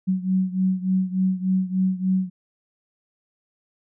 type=beating tone pair; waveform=sine; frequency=186.1 / 189.5 Hz; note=F#3 / F#3; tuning=+10 / +42 cents; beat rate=3.4 Hz; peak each=-21 / -24 dBFS; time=0.07-2.3 s; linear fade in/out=20 ms; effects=none